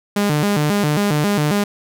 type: tone with vibrato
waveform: sawtooth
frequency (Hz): 174.61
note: F3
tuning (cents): 0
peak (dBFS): -11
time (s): 0.16-1.64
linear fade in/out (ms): 5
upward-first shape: square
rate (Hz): 3.7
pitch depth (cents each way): 270
effects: none